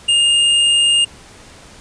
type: tone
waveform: square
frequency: 2825 Hz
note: F7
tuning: 19 cents sharp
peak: -11 dBFS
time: 0.08-1.05 s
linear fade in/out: 10 ms
effects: pink hiss -41 dBFS RMS until 1.8 s + resampled to 22050 Hz